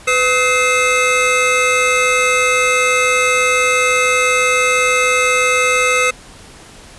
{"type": "tone cluster", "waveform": "square", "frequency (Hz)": [503, 1276, 2096, 2601], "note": ["B4", "D#6", "C7", "E7"], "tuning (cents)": [32, 43, 2, -24], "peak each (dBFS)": -18, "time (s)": [0.07, 6.11], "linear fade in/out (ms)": 10, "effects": ["pink hiss -39 dBFS RMS until 6.98 s", "resampled to 24000 Hz"]}